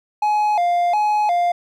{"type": "tone with vibrato", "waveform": "triangle", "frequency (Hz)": 768, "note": "G5", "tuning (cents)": -36, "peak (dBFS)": -13, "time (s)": [0.22, 1.52], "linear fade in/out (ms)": 5, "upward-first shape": "square", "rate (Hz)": 1.4, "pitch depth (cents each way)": 160, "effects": []}